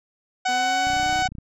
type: harmonic tone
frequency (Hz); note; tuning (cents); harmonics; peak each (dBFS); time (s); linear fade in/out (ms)
747; F#5; +16; 1 / 2 / 3 / 4 / 5 / 6 / 7 / 8 / 9 / 10; -21 / -27 / -31 / -33 / -35 / -37 / -38 / -39 / -40 / -41; 0.45-1.28; 10
type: linear sweep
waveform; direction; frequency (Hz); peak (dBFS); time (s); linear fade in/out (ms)
sawtooth; up; 246.9 to 315.3; -30; 0.48-1.23; 10
type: click train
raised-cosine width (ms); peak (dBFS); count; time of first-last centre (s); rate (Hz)
5; -25; 17; 0.87-1.384; 31.1
effects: none

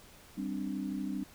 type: chord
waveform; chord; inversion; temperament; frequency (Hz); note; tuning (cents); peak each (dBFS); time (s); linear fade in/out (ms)
sine; G suspended fourth; none; just; 196 / 261.3 / 294; G3 / C4 / D4; 0 / -2 / +2; -37 / -38 / -38; 0.37-1.24; 10
effects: pink hiss -56 dBFS RMS until 1.34 s

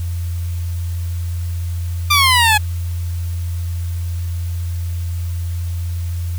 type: exponential sweep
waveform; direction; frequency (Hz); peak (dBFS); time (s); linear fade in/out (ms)
15% pulse; down; 1200 to 832; -4; 2.1-2.58; 10
effects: added 86 Hz sine -19 dBFS peak until 6.38 s + white hiss -41 dBFS RMS until 6.38 s

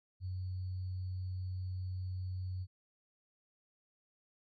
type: tone with sample-and-hold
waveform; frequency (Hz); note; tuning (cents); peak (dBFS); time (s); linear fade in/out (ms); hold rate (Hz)
sine; 92.5; F#2; 0; -36; 0.2-2.67; 50; 4410
effects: MP3 32 kbps

